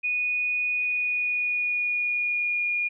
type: tone with pitch glide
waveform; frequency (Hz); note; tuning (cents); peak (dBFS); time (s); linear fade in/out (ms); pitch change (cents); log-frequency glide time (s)
sine; 2475 to 2431; D#7 to D#7; -10 to -41; -23; 0.03-2.89; 20; -31; 0.73-2.64
effects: none